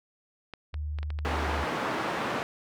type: clicks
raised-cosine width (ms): 0.3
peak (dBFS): -25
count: 8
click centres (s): 0.537 / 0.742 / 0.987 / 1.03 / 1.104 / 1.189 / 1.278 / 1.359
type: tone with pitch glide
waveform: sine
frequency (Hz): 75 to 73.88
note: D2 to D2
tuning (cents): +37 to +11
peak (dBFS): -30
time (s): 0.73-1.65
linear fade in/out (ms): 20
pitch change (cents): -26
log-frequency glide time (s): 1.34-1.42
type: band-pass noise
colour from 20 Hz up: white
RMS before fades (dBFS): -31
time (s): 1.25-2.43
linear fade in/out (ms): 0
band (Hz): 150 to 1300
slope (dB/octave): 12
effects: none